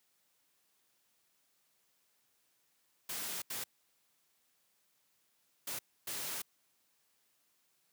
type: noise bursts at uneven times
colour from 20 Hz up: white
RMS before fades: -40 dBFS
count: 4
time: 3.09-3.42 / 3.5-3.64 / 5.67-5.79 / 6.07-6.42 s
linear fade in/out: 5 ms
effects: white hiss -75 dBFS RMS until 7.92 s + high-pass 100 Hz 12 dB/octave